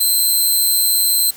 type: tone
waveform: 5% pulse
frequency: 4097 Hz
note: C8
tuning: 37 cents flat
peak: -6 dBFS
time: 0-1.31 s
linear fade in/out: 10 ms
effects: white hiss -40 dBFS RMS until 1.36 s